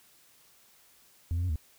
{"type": "tone with pitch steps", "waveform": "sine", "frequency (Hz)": [84.2, 86.6, 90.8, 77], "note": ["E2", "F2", "F#2", "D#2"], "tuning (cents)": [37, -14, -32, -17], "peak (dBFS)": -24, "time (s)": [1.31, 1.558], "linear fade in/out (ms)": 0, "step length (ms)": 62, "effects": ["tanh soft clip ceiling -26 dBFS", "white hiss -61 dBFS RMS until 1.78 s"]}